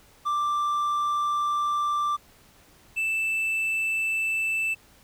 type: tone pair in turn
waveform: triangle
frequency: 1178 / 2645 Hz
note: D6 / E7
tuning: +5 / +5 cents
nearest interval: octave + major second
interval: 1400 cents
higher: second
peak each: -21 / -22 dBFS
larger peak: first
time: 0.25-2.17 / 2.96-4.75 s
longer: first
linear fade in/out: 20 ms
effects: pink hiss -56 dBFS RMS until 5.03 s